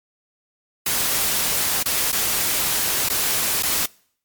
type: noise with dropouts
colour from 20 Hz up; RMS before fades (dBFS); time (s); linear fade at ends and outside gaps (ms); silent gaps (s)
white; -21; 0.86-3.86; 5; 1.83-1.857 / 2.117-2.126 / 3.088-3.098 / 3.626-3.631
effects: noise-tail reverb RT60 0.6 s tail -25 dB re dry + MP3 96 kbps